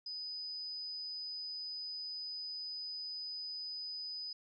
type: tone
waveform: sine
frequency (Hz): 4991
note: D#8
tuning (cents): +5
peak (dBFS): -40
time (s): 0.06-4.33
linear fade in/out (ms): 5
effects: none